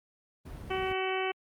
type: noise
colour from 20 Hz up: brown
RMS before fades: -39 dBFS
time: 0.45-0.93 s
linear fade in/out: 10 ms
type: harmonic tone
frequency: 377.7 Hz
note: F#4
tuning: 36 cents sharp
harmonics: 1 / 2 / 3 / 4 / 5 / 6 / 7 / 8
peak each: -32 / -35 / -39 / -41 / -42 / -38 / -40 / -41 dBFS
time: 0.7-1.32 s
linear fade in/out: 10 ms
effects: high-pass 60 Hz 12 dB/octave + Opus 32 kbps